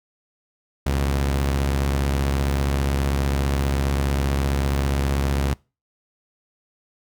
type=tone pair together; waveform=sawtooth; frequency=69.3 / 123.47 Hz; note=C#2 / B2; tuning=0 / 0 cents; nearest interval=minor seventh; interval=1000 cents; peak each=-16 / -26 dBFS; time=0.86-5.54 s; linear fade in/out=5 ms; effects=noise-tail reverb RT60 0.3 s tail -24 dB re dry